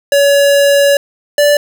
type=tone pair in turn; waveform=square; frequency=565 / 583.2 Hz; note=C#5 / D5; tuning=+33 / -12 cents; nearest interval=minor second; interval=55 cents; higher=second; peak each=-7 dBFS; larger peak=neither; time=0.12-0.97 / 1.38-1.57 s; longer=first; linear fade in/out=2 ms; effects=none